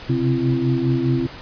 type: tone cluster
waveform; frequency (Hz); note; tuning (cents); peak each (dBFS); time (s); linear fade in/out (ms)
sine; 128.8 / 133.7 / 260.5 / 338.8; C3 / C3 / C4 / E4; -27 / +38 / -7 / +48; -22; 0.09-1.27; 10
effects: pink hiss -37 dBFS RMS until 1.41 s + resampled to 11025 Hz